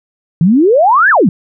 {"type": "exponential two-way sweep", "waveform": "sine", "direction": "up then down", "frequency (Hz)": [154.8, 1806, 154.8], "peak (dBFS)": -5, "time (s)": [0.41, 1.29], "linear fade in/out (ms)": 2, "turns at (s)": 1.1, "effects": []}